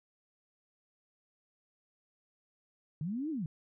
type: linear two-way sweep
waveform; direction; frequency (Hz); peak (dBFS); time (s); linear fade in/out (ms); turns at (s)
sine; up then down; 140 to 329.6 to 140; -33; 3.01-3.46; 2; 3.3
effects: none